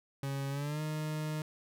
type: tone with pitch glide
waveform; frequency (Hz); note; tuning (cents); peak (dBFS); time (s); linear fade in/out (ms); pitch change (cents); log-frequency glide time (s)
40% pulse; 137.9 to 153.9; C#3 to D#3; -9 to -19; -33; 0.23-1.42; 2; +190; 0.5-0.81
effects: none